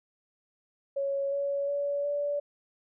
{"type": "tone with pitch steps", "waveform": "sine", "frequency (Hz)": [554.4, 562.1, 570, 577.9], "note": ["C#5", "C#5", "C#5", "D5"], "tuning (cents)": [0, 24, 48, -28], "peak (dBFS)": -27, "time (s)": [0.96, 2.4], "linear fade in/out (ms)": 10, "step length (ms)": 360, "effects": []}